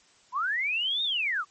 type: linear two-way sweep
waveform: sine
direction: up then down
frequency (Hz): 940 to 3729 to 1103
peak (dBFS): -25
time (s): 0.32-1.45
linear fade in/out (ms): 50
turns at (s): 1.03
effects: white hiss -60 dBFS RMS until 1.5 s + MP3 32 kbps